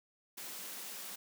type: high-pass noise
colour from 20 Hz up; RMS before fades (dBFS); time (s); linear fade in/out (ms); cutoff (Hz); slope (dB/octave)
white; -45; 0.37-1.16; 10; 160; 96
effects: none